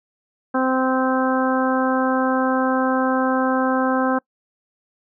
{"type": "harmonic tone", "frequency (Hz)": 260, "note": "C4", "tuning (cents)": -11, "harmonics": [1, 2, 3, 4, 5, 6], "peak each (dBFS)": [-20, -23, -25, -26, -27, -28], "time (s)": [0.54, 4.19], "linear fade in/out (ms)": 10, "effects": ["noise-tail reverb RT60 0.1 s tail -26 dB re dry"]}